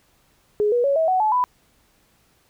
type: tone with pitch steps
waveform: sine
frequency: 418.2 / 483.2 / 558.2 / 645 / 745.1 / 860.9 / 994.7 Hz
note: G#4 / B4 / C#5 / E5 / F#5 / A5 / B5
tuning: +12 / -38 / +12 / -38 / +12 / -38 / +12 cents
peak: -16 dBFS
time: 0.6-1.44 s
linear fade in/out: 0 ms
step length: 120 ms
effects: pink hiss -61 dBFS RMS until 2.49 s